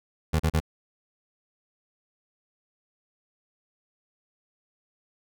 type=tone bursts; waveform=25% pulse; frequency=79.8 Hz; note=D#2; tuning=44 cents sharp; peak=-17 dBFS; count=3; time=0.33-0.602 s; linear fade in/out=10 ms; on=66 ms; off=37 ms; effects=none